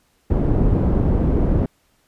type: low-pass noise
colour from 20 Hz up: pink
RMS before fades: -17 dBFS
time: 0.3-1.66 s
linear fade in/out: 5 ms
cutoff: 390 Hz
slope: 12 dB/octave
effects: pink hiss -62 dBFS RMS until 2.07 s + resampled to 32000 Hz